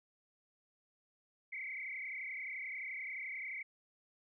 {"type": "tone with frequency modulation", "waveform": "sine", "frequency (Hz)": 2159, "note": "C#7", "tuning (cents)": -46, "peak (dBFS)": -40, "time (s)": [1.52, 3.63], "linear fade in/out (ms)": 10, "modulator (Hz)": 31.5, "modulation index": 4.4, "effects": []}